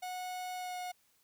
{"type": "tone with pitch glide", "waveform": "45% pulse", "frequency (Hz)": [732, 724.8], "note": ["F#5", "F#5"], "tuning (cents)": [-19, -36], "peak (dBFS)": -38, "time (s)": [0.02, 0.92], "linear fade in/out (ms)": 10, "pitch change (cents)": -17, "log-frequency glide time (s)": [0.56, 0.78], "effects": ["white hiss -71 dBFS RMS until 1.23 s"]}